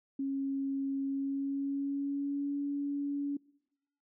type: tone with pitch glide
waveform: sine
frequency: 273.3 to 284.1 Hz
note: C#4 to C#4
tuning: -24 to +43 cents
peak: -31 dBFS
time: 0.19-3.37 s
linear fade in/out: 5 ms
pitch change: +67 cents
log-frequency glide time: 1.04-2.57 s
effects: noise-tail reverb RT60 0.9 s tail -25 dB re dry